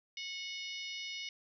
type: harmonic tone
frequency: 731 Hz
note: F#5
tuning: 21 cents flat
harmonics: 3 / 4 / 5 / 6 / 7 / 8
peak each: -44 / -45 / -47 / -53 / -47 / -54 dBFS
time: 0.17-1.29 s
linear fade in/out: 2 ms
effects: none